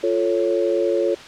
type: chord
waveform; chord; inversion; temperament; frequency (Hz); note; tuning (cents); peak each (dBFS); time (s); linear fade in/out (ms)
sine; F augmented; none; equal; 349.2 / 440 / 554.4; F4 / A4 / C#5; 0 / 0 / 0; -21 / -22 / -21; 0.03-1.15; 10
effects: white hiss -38 dBFS RMS until 1.27 s + low-pass 4000 Hz 12 dB/octave